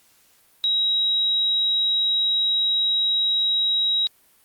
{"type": "tone", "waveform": "sine", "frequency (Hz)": 3835, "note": "A#7", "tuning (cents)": 48, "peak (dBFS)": -18, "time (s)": [0.64, 4.07], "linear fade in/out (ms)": 0, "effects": ["white hiss -58 dBFS RMS until 4.44 s", "Opus 48 kbps"]}